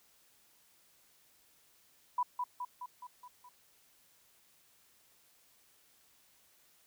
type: tone with echo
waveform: sine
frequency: 987.8 Hz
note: B5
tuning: in tune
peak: -28 dBFS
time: 2.18-2.23 s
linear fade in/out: 5 ms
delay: 210 ms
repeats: 6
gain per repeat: -4 dB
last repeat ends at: 3.49 s
effects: white hiss -67 dBFS RMS until 6.86 s